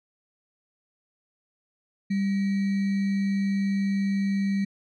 sine tone with sample-and-hold, 197.1 Hz, G3, 10 cents sharp, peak -22 dBFS, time 2.1-4.65 s, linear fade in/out 10 ms, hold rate 2100 Hz, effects low-pass 4000 Hz 12 dB/octave

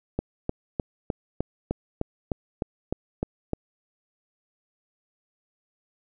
click train, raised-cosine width 2 ms, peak -12 dBFS, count 12, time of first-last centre 0.19-3.533 s, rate 3.29 Hz, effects none

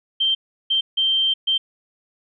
sine tone bursts at uneven times, 3140 Hz, G7, 2 cents sharp, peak -16 dBFS, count 4, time 0.2-0.35 / 0.7-0.81 / 0.97-1.34 / 1.47-1.58 s, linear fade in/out 10 ms, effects none

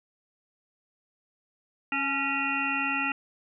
harmonic tone with a mistuned harmonic, 274.9 Hz, C#4, 14 cents flat, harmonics 1 / 3 / 5 / 7 / 9 / 10, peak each -34 / -35 / -32 / -34 / -32 / -31 dBFS, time 1.92-3.12 s, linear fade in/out 2 ms, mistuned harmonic 3, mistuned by +38 cents, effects none

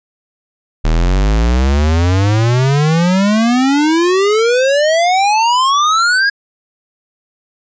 square exponential sweep, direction up, 38 to 1661.2 Hz, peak -10 dBFS, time 0.84-6.3 s, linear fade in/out 10 ms, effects resampled to 16000 Hz

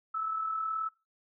sine tone with amplitude modulation, 1307 Hz, E6, 15 cents flat, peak -28 dBFS, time 0.14-0.89 s, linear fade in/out 10 ms, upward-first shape sine, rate 38.9 Hz, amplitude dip 45%, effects noise-tail reverb RT60 0.3 s tail -22 dB re dry

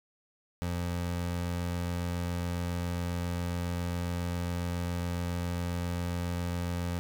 25% pulse tone, 87.31 Hz, F2, in tune, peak -27 dBFS, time 0.62-6.99 s, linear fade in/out 0 ms, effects none

